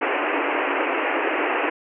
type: band-pass noise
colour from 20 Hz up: pink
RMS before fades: -23 dBFS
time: 0.01-1.7 s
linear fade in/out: 10 ms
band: 280 to 2800 Hz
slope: 96 dB/octave
effects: none